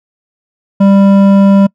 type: tone with hard clipping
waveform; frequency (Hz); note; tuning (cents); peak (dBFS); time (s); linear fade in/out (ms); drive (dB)
triangle; 197.3; G3; +11; -5; 0.8-1.67; 10; 14
effects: noise-tail reverb RT60 0.1 s tail -26 dB re dry